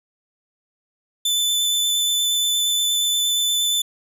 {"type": "tone with vibrato", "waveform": "sawtooth", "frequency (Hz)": 3516, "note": "A7", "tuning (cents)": -2, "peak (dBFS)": -15, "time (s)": [1.25, 3.82], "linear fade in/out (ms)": 5, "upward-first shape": "sine", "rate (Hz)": 8.5, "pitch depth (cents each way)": 11, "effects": []}